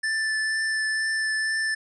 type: tone with vibrato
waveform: square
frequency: 1760 Hz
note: A6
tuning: in tune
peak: -24 dBFS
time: 0.03-1.75 s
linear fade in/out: 10 ms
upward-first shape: triangle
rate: 2.1 Hz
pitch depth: 12 cents each way
effects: resampled to 22050 Hz